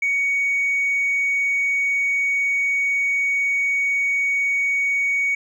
triangle tone with tanh clipping, 2239 Hz, C#7, 17 cents sharp, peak -18 dBFS, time 0.02-5.35 s, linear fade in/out 5 ms, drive 5 dB, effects none

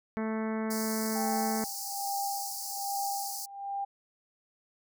harmonic tone, 220 Hz, A3, in tune, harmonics 1 / 2 / 3 / 4 / 5 / 6 / 7 / 8 / 9 / 10, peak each -31 / -37 / -41 / -43 / -45 / -47 / -48 / -49 / -50 / -51 dBFS, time 0.17-1.64 s, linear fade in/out 0 ms
pink high-pass noise, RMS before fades -38 dBFS, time 0.7-3.46 s, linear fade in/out 10 ms, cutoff 4500 Hz, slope 96 dB/octave
sine tone with tremolo, 796 Hz, G5, 26 cents sharp, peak -30 dBFS, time 1.15-3.85 s, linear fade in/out 10 ms, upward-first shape sine, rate 1.2 Hz, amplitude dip 85%
effects none

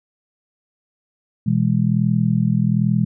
sine chord, E major, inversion second, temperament just, 123.61 / 164.81 / 206 Hz, B2 / E3 / G#3, +2 / 0 / -14 cents, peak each -19 dBFS, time 1.46-3.05 s, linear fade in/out 10 ms, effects none

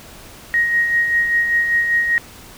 sine tone with tremolo, 1879 Hz, A#6, 13 cents sharp, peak -12 dBFS, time 0.54-2.18 s, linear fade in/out 0 ms, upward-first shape sine, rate 5.1 Hz, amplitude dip 45%, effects pink hiss -40 dBFS RMS until 2.57 s

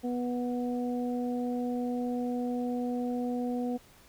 harmonic tone, 245.3 Hz, B3, 12 cents flat, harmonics 1 / 2 / 3, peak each -30 / -36 / -40 dBFS, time 0.03-3.78 s, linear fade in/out 20 ms, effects pink hiss -58 dBFS RMS until 4.08 s

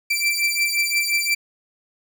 sawtooth beating tone pair, 2339 / 2344.7 Hz, D7 / D7, -8 / -3 cents, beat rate 5.7 Hz, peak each -18 / -19 dBFS, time 0.1-1.35 s, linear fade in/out 10 ms, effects none

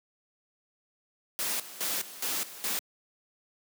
white noise with tremolo, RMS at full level -31 dBFS, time 1.39-2.79 s, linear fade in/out 0 ms, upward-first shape square, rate 2.4 Hz, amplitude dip 80%, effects high-pass 200 Hz 12 dB/octave

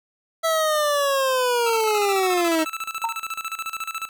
25% pulse linear sweep, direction down, 659.3 to 311.1 Hz, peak -15 dBFS, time 0.43-2.65 s, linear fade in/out 20 ms
25% pulse tone with tremolo, 1318.5 Hz, E6, in tune, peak -22 dBFS, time 1.66-4.09 s, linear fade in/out 5 ms, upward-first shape square, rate 14 Hz, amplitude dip 80%
sine tone with exponential decay, 915 Hz, A#5, 32 cents flat, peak -17 dBFS, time 3.04-3.21 s, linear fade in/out 2 ms, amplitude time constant 36 ms
effects none

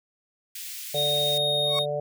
white high-pass noise, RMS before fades -37 dBFS, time 0.55-1.38 s, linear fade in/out 5 ms, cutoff 2100 Hz, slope 24 dB/octave
harmonic tone, 146.83 Hz, D3, in tune, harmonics 1 / 3 / 4 / 5, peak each -35 / -33 / -27 / -36 dBFS, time 0.94-2 s, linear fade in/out 5 ms
triangle tone, 3712 Hz, A#7, 8 cents flat, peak -22 dBFS, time 0.94-1.86 s, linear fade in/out 50 ms
35% pulse tone with exponential growth, 1108 Hz, C#6, 1 cent flat, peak -25 dBFS, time 1.62-1.79 s, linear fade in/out 1 ms, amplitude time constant 36 ms
effects none

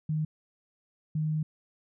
sine tone pair in turn, 154.9 / 154.9 Hz, D#3 / D#3, -7 / -7 cents, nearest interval unison, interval 0 cents, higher neither, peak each -26 dBFS, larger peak neither, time 0.09-0.25 / 1.15-1.43 s, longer second, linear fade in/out 5 ms, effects none

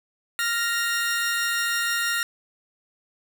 sawtooth tone pair together, 1396.9 / 1864.6 Hz, F6 / A#6, 0 / 0 cents, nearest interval perfect fourth, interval 500 cents, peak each -22 dBFS, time 0.39-2.23 s, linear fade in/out 0 ms, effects 9-bit

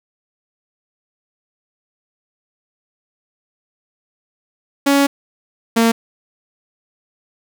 sawtooth tone pair in turn, 280 / 228.7 Hz, C#4 / A#3, +18 / -33 cents, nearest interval major third, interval 351 cents, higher first, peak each -7 dBFS, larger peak neither, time 4.86-5.07 / 5.76-5.92 s, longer first, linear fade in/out 10 ms, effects none

